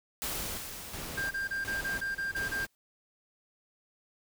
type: noise with tremolo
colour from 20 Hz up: pink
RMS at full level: -40 dBFS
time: 0.22-2.67 s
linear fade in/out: 20 ms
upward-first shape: square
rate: 1.4 Hz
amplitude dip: 65%
type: noise with exponential decay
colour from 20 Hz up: white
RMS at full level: -35 dBFS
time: 0.22-2.75 s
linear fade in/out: 0 ms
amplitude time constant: 550 ms
type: tone bursts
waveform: triangle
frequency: 1591 Hz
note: G6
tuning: 25 cents sharp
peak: -29 dBFS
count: 9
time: 1.17-2.654 s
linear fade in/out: 10 ms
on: 140 ms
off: 28 ms
effects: none